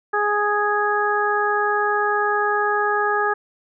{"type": "harmonic tone", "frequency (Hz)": 415.3, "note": "G#4", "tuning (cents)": 0, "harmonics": [1, 2, 3, 4], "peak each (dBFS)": [-23, -23, -23, -23], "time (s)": [0.13, 3.34], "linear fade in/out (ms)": 10, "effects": []}